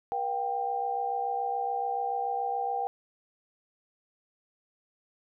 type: tone cluster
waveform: sine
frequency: 479.2 / 720 / 787 Hz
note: A#4 / F#5 / G5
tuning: +48 / -47 / +7 cents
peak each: -36 / -36 / -29 dBFS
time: 0.12-2.87 s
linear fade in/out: 0 ms
effects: none